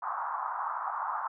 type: band-pass noise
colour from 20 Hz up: pink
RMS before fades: -34 dBFS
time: 0.02-1.28 s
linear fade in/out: 10 ms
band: 820 to 1300 Hz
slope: 48 dB/octave
effects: none